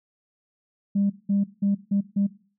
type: tone bursts at uneven times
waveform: sine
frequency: 200 Hz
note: G3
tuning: 35 cents sharp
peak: -18 dBFS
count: 5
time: 0.95-1.1 / 1.29-1.44 / 1.62-1.75 / 1.91-2.01 / 2.16-2.27 s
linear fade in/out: 10 ms
effects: noise-tail reverb RT60 0.4 s tail -18 dB re dry + tanh soft clip ceiling -15 dBFS